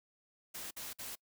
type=noise bursts; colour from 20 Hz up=white; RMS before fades=-44 dBFS; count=3; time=0.54-1.156 s; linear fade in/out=10 ms; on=170 ms; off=53 ms; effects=noise-tail reverb RT60 0.1 s tail -26 dB re dry